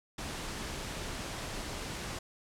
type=noise; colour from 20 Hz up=pink; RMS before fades=-39 dBFS; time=0.18-2.19 s; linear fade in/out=5 ms; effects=low-pass 9000 Hz 12 dB/octave